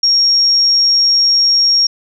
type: tone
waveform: sine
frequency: 5570 Hz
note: F8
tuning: 5 cents flat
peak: -8 dBFS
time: 0.03-1.87 s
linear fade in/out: 5 ms
effects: none